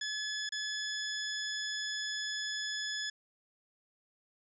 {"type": "tone with dropouts", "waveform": "15% pulse", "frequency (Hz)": 1711, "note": "A6", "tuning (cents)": -49, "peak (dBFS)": -28, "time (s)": [0.01, 3.1], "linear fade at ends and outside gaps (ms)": 5, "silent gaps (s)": [0.492, 0.521], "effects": ["resampled to 16000 Hz"]}